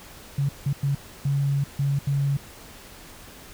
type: tone bursts at uneven times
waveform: sine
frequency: 140 Hz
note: C#3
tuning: 18 cents sharp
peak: -20 dBFS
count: 6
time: 0.38-0.49 / 0.66-0.73 / 0.83-0.95 / 1.25-1.64 / 1.79-1.99 / 2.07-2.37 s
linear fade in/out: 5 ms
effects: pink hiss -45 dBFS RMS until 3.53 s